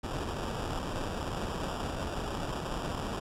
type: noise with sample-and-hold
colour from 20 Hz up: pink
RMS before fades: -35 dBFS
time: 0.03-3.2 s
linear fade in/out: 10 ms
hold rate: 2100 Hz
effects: low-pass 9000 Hz 12 dB/octave